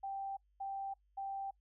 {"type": "tone bursts", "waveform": "sine", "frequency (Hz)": 784, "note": "G5", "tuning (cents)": 0, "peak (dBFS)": -38, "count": 3, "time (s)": [0.03, 1.51], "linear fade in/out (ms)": 10, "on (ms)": 340, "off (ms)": 230, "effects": ["noise-tail reverb RT60 0.1 s tail -25 dB re dry", "added 50 Hz sine -70 dBFS peak until 1.6 s"]}